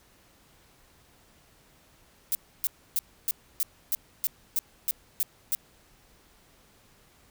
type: noise bursts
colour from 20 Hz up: violet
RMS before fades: -26 dBFS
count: 11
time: 2.32-5.55 s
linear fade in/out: 0 ms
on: 30 ms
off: 290 ms
effects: pink hiss -60 dBFS RMS until 7.3 s